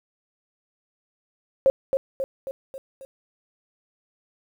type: tone with echo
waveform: sine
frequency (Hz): 537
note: C5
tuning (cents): +45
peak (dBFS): -13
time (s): 1.66-1.7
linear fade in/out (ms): 0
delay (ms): 270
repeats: 5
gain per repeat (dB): -5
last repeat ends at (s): 3.05
effects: 9-bit